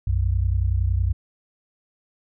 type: tone pair together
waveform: sine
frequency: 61.74 / 92.51 Hz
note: B1 / F#2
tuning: 0 / 0 cents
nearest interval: perfect fifth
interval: 700 cents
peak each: -21 dBFS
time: 0.07-1.13 s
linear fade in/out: 5 ms
effects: none